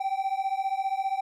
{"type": "beating tone pair", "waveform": "triangle", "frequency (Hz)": [768, 783], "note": ["G5", "G5"], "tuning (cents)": [-36, -2], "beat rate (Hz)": 15, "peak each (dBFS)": -27, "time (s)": [0, 1.21], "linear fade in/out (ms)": 10, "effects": []}